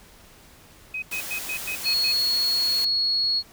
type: tone bursts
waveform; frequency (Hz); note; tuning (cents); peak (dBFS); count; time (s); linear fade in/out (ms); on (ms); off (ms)
sine; 2525; D#7; +25; -27; 7; 0.94-2.121; 5; 83; 100
type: noise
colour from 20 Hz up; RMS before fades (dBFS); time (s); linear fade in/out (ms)
white; -34; 1.11-2.85; 5
type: tone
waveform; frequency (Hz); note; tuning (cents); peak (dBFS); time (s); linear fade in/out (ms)
sine; 4334; C#8; -40; -20; 1.83-3.43; 50
effects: pink hiss -51 dBFS RMS until 3.52 s